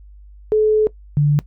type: tone pair in turn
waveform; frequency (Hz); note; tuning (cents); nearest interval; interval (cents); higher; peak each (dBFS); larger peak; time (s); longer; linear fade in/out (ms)
sine; 430 / 146.34; A4 / D3; -40 / -6; octave + perfect fifth; 1866; first; -11; neither; 0.52-0.87 / 1.17-1.39; first; 0
effects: noise-tail reverb RT60 0.1 s tail -19 dB re dry + added 50 Hz sine -39 dBFS peak until 1.46 s